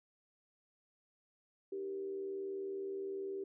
sine tone with frequency modulation, 390 Hz, G4, 9 cents flat, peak -38 dBFS, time 1.72-3.44 s, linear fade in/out 5 ms, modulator 79 Hz, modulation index 0.43, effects none

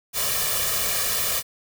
white noise with comb filter, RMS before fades -24 dBFS, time 0.13-1.43 s, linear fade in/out 50 ms, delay 1.7 ms, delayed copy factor +0.75, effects none

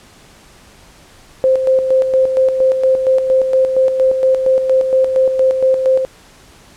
sine tone with tremolo, 523.3 Hz, C5, in tune, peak -8 dBFS, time 1.44-6.05 s, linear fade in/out 0 ms, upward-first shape square, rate 4.3 Hz, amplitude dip 50%, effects pink hiss -44 dBFS RMS until 6.76 s + low-pass 10000 Hz 12 dB/octave

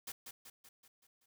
white noise with echo, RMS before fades -44 dBFS, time 0.07-0.12 s, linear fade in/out 5 ms, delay 190 ms, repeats 6, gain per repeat -5 dB, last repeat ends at 1.26 s, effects none

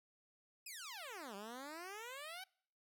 10% pulse exponential two-way sweep, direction down then up, 2637 to 192.3 to 777 Hz, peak -39 dBFS, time 0.66-2.44 s, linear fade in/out 5 ms, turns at 1.35 s, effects noise-tail reverb RT60 0.6 s tail -26 dB re dry

